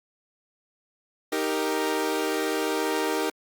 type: chord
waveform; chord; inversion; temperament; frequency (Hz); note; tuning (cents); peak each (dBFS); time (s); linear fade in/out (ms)
sawtooth; Eb major; none; equal; 311.1 / 392 / 466.2; Eb4 / G4 / Bb4; 0 / 0 / 0; -25; 1.32-3.3; 5
effects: Opus 48 kbps